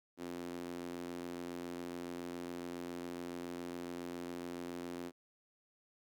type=tone with high-pass filter; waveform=sawtooth; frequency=87.2 Hz; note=F2; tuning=2 cents flat; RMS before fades=-44 dBFS; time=0.17-5.12 s; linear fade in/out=50 ms; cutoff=290 Hz; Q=2.9; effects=none